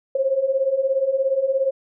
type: beating tone pair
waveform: sine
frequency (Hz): 523.3 / 540.3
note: C5 / C#5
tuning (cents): 0 / -44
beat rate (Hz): 17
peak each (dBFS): -23 / -19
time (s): 0.15-1.71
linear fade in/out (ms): 5
effects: none